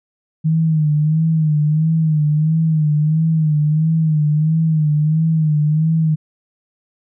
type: tone with vibrato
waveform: sine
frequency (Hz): 155.56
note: D#3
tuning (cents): 0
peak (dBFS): -12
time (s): 0.44-6.16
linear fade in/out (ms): 20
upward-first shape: sine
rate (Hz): 1.5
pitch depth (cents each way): 70
effects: none